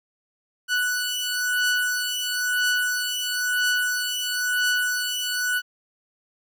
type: beating tone pair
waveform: sawtooth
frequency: 1480 / 1481 Hz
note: F#6 / F#6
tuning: 0 / +1 cents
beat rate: 1 Hz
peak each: -22 / -21 dBFS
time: 0.68-5.62 s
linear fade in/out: 50 ms
effects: none